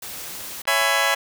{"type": "noise", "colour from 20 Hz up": "white", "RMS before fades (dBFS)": -34, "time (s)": [0.02, 0.62], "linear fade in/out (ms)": 5}
{"type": "clicks", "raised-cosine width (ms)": 0.3, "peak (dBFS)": [-22, -27, -20], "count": 3, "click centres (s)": [0.408, 0.654, 0.816]}
{"type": "chord", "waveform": "15% pulse", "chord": "C# minor seventh", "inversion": "none", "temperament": "just", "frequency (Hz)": [554.4, 665.2, 831.5, 997.9], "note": ["C#5", "E5", "G#5", "B5"], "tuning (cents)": [0, 16, 2, 18], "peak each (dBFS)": -18, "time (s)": [0.67, 1.15], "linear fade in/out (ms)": 10}
{"effects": []}